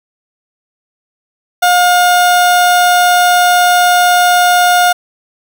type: tone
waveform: 30% pulse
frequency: 714 Hz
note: F5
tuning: 38 cents sharp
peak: -4 dBFS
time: 1.62-4.93 s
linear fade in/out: 10 ms
effects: none